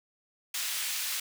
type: high-pass noise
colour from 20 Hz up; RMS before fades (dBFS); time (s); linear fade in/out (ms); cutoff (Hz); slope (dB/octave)
pink; -33; 0.54-1.2; 5; 2400; 12
effects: none